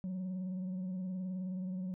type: tone with vibrato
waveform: sine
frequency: 185 Hz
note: F#3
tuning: in tune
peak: -33 dBFS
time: 0.04-1.94 s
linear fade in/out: 0 ms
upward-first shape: sine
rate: 19 Hz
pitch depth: 42 cents each way
effects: tanh soft clip ceiling -35 dBFS